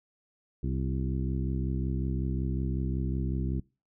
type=harmonic tone with a mistuned harmonic; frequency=65.41 Hz; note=C2; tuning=in tune; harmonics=1 / 2 / 3 / 4 / 5 / 6; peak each=-31 / -32 / -36 / -39 / -40 / -47 dBFS; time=0.63-3.6 s; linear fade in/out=5 ms; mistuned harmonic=5; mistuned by=+29 cents; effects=noise-tail reverb RT60 0.3 s tail -24 dB re dry